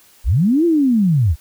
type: linear two-way sweep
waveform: sine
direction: up then down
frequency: 35 to 349.2 to 64.3 Hz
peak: -11 dBFS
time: 0.24-1.36 s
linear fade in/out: 50 ms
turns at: 0.65 s
effects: white hiss -50 dBFS RMS until 1.4 s

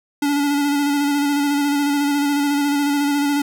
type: tone with vibrato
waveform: square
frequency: 286.6 Hz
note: D4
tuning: 42 cents flat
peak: -17 dBFS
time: 0.22-3.42 s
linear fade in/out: 5 ms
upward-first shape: square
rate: 14 Hz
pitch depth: 22 cents each way
effects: none

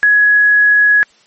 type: tone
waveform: sine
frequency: 1677 Hz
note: G#6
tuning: 16 cents sharp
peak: -6 dBFS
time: 0.03-1.03 s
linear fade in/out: 0 ms
effects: white hiss -50 dBFS RMS until 1.26 s + MP3 32 kbps

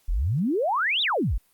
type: exponential two-way sweep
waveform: sine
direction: up then down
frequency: 34.65 to 3951 to 34.65 Hz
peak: -21 dBFS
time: 0.08-1.38 s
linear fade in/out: 10 ms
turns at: 1.02 s
effects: white hiss -64 dBFS RMS until 1.53 s + Opus 48 kbps

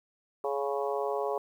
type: harmonic tone with a mistuned harmonic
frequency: 140 Hz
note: C#3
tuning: 18 cents sharp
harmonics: 3 / 4 / 5 / 6 / 7 / 8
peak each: -32 / -34 / -36 / -38 / -39 / -40 dBFS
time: 0.44-1.38 s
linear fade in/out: 2 ms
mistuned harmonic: 8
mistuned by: -25 cents
effects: 10-bit

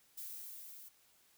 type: noise with level ramp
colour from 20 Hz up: violet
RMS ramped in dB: -45 to -54 dBFS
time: 0.17-0.89 s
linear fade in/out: 10 ms
effects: white hiss -69 dBFS RMS until 1.37 s

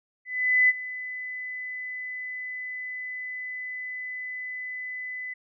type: tone with ADSR envelope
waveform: sine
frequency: 2006 Hz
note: B6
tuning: 26 cents sharp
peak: -15 dBFS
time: 0.25-5.34 s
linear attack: 440 ms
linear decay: 32 ms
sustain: -17 dB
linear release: 11 ms
effects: none

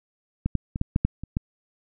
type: clicks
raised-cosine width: 5 ms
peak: -11 / -9 / -16 / -10 / -8 / -7 / -21 / -11 dBFS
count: 8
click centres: 0.46 / 0.553 / 0.759 / 0.814 / 0.961 / 1.05 / 1.236 / 1.369 s
effects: none

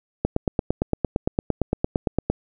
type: click train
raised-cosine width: 2 ms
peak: -6 dBFS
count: 19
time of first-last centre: 0.25-2.3 s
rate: 8.78 Hz
effects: none

